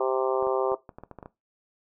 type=harmonic tone; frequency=130.81 Hz; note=C3; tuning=in tune; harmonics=3 / 4 / 5 / 6 / 7 / 8 / 9; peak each=-27 / -29 / -31 / -33 / -34 / -35 / -36 dBFS; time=0-0.75 s; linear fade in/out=5 ms
type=clicks; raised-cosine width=1 ms; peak=-27 dBFS; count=10; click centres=0.426 / 0.47 / 0.719 / 0.892 / 0.985 / 1.036 / 1.113 / 1.187 / 1.228 / 1.259 s
effects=noise-tail reverb RT60 0.2 s tail -17 dB re dry